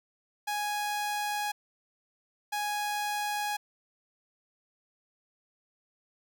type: tone pair in turn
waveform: sawtooth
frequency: 830.6 / 830.6 Hz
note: G#5 / G#5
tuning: 0 / 0 cents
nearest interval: unison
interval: 0 cents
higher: neither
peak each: -26 dBFS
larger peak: neither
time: 0.47-1.52 / 2.52-3.57 s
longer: neither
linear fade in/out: 10 ms
effects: none